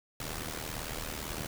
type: noise with amplitude modulation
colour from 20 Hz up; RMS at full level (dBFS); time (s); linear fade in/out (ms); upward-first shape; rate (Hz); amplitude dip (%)
pink; -35; 0.2-1.47; 2; sine; 78; 75
effects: none